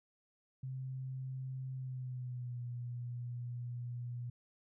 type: tone with pitch glide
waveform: sine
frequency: 130.81 to 121.35 Hz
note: C3 to B2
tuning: 0 to -30 cents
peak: -39 dBFS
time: 0.63-4.3 s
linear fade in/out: 5 ms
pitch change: -130 cents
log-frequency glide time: 1.74-2.61 s
effects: none